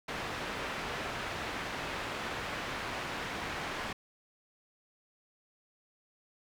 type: low-pass noise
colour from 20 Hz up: white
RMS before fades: -38 dBFS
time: 0.08-3.93 s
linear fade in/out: 5 ms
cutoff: 2100 Hz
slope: 12 dB/octave
effects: none